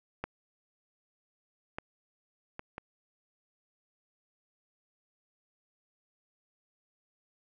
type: clicks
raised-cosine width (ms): 0.5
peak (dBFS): -19 / -21 / -24 / -24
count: 4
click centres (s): 0.24 / 1.785 / 2.594 / 2.781
effects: none